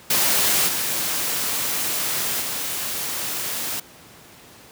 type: noise with level steps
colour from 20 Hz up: white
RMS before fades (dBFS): -19 / -24 / -27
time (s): 0.1-3.8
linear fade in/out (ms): 5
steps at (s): 0.67 / 2.4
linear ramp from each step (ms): 20
effects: pink hiss -46 dBFS RMS until 4.71 s + high-pass 100 Hz 12 dB/octave